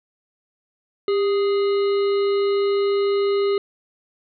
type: harmonic tone with a mistuned harmonic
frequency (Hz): 415.3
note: G#4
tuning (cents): 0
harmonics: 1 / 3 / 5 / 7 / 9 / 10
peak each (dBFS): -17 / -31 / -37 / -38 / -41 / -39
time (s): 1.08-3.58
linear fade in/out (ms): 2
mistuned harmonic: 1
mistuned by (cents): -66
effects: none